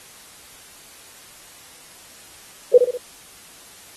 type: tone with echo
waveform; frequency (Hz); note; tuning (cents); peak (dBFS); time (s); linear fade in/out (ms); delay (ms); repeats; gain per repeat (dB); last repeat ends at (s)
sine; 493.9; B4; 0; -6; 2.74-2.78; 5; 65; 3; -6; 2.975
effects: white hiss -45 dBFS RMS until 3.96 s + AAC 32 kbps